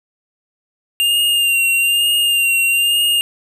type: tone with vibrato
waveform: square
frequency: 2794 Hz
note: F7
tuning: in tune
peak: -13 dBFS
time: 1-3.21 s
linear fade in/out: 0 ms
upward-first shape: sine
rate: 1.1 Hz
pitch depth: 32 cents each way
effects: none